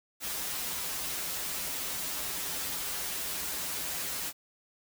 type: noise with comb filter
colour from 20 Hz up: white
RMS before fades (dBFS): -35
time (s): 0.2-4.33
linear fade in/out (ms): 50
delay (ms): 8.8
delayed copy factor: -1
effects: none